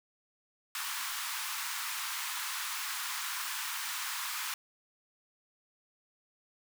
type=high-pass noise; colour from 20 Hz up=pink; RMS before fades=-37 dBFS; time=0.75-4.54 s; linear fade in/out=2 ms; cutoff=950 Hz; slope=48 dB/octave; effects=none